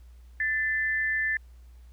sine tone pair together, 1766 / 2039 Hz, A6 / C7, +6 / -45 cents, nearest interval major second, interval 249 cents, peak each -25 / -32 dBFS, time 0.4-1.37 s, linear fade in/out 2 ms, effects added 60 Hz sine -47 dBFS peak until 1.92 s + pink hiss -67 dBFS RMS until 1.92 s

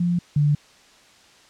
sine tone pair in turn, 174.61 / 146.83 Hz, F3 / D3, 0 / 0 cents, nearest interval minor third, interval 300 cents, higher first, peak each -18 / -15 dBFS, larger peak second, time 0-0.19 / 0.36-0.55 s, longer neither, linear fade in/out 5 ms, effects white hiss -52 dBFS RMS until 1.49 s + low-pass 6000 Hz 12 dB/octave

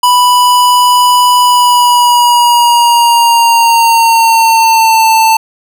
square tone with pitch glide, 987.8 to 890.3 Hz, B5 to A5, 0 to +20 cents, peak -5 dBFS, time 0.03-5.37 s, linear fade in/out 5 ms, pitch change -180 cents, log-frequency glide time 1.41-5.07 s, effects none

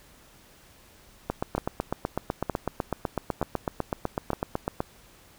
two click trains, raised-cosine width 1 ms, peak -12 / -12 dBFS, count 4 / 29, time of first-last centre 1.58-4.332 / 1.3-4.804 s, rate 1.09 / 7.99 Hz, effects pink hiss -55 dBFS RMS until 5.38 s

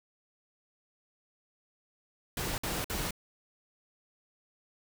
pink noise bursts, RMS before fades -34 dBFS, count 3, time 2.37-3.108 s, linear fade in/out 2 ms, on 210 ms, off 54 ms, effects none

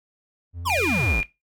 triangle tone with vibrato, 86.1 Hz, F2, 24 cents flat, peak -29 dBFS, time 0.53-1.16 s, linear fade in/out 50 ms, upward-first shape square, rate 12 Hz, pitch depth 13 cents each way
square exponential sweep, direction down, 1176 to 41.44 Hz, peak -23 dBFS, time 0.65-1.22 s, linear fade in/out 20 ms
sine tone, 2416 Hz, D7, 48 cents sharp, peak -21 dBFS, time 0.7-1.23 s, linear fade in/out 0 ms
effects noise-tail reverb RT60 0.2 s tail -17 dB re dry + AAC 64 kbps

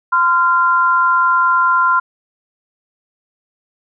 sine tone pair together, 1030 / 1385.2 Hz, C6 / F6, -28 / -15 cents, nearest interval perfect fourth, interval 513 cents, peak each -13 dBFS, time 0.12-2 s, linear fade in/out 10 ms, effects none

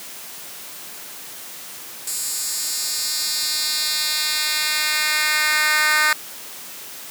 10% pulse tone with high-pass filter sweep, 305.2 Hz, D#4, 33 cents flat, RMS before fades -21 dBFS, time 2.07-6.13 s, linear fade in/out 2 ms, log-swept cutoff 7800 to 1600 Hz, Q 1.5, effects white hiss -36 dBFS RMS until 7.1 s + high-pass 150 Hz 12 dB/octave

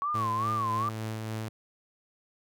sine tone with vibrato, 1108.7 Hz, C#6, in tune, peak -27 dBFS, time 0.02-0.89 s, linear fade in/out 0 ms, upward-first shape sine, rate 2.5 Hz, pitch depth 150 cents each way
sawtooth tone with tremolo, 110 Hz, A2, in tune, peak -28 dBFS, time 0.14-1.49 s, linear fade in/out 10 ms, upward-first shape sine, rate 3.5 Hz, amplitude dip 25%
effects none

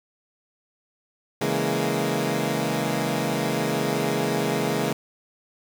15% pulse chord, A# half-diminished seventh, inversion first, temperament equal, 138.59 / 164.81 / 207.7 / 233.1 Hz, C#3 / E3 / G#3 / A#3, 0 / 0 / 0 / 0 cents, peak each -22 dBFS, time 1.41-4.93 s, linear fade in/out 5 ms, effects 8-bit

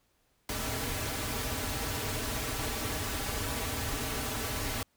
pink noise with comb filter, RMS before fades -34 dBFS, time 0.49-4.83 s, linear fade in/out 2 ms, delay 5.6 ms, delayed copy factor -0.75, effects pink hiss -72 dBFS RMS until 4.96 s

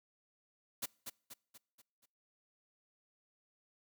white noise with echo, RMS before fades -38 dBFS, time 0.82-0.86 s, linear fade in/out 10 ms, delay 240 ms, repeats 5, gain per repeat -6 dB, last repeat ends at 2.06 s, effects noise-tail reverb RT60 0.6 s tail -26 dB re dry + high-pass 100 Hz 12 dB/octave

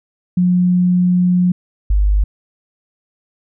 sine tone pair in turn, 179.5 / 50.37 Hz, F3 / G1, +48 / +48 cents, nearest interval octave + minor seventh, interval 2200 cents, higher first, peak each -10 dBFS, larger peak neither, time 0.37-1.52 / 1.9-2.24 s, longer first, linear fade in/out 5 ms, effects none

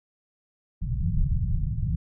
pink low-pass noise, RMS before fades -25 dBFS, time 0.81-1.96 s, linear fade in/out 10 ms, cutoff 170 Hz, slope 48 dB/octave, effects none

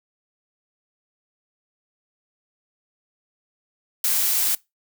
blue noise, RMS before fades -21 dBFS, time 4.04-4.55 s, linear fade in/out 2 ms, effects noise-tail reverb RT60 0.2 s tail -22 dB re dry

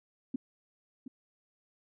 sine tone with echo, 259.2 Hz, C4, 16 cents flat, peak -29 dBFS, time 0.34-0.36 s, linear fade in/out 5 ms, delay 720 ms, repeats 1, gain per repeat -11 dB, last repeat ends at 1.08 s, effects none

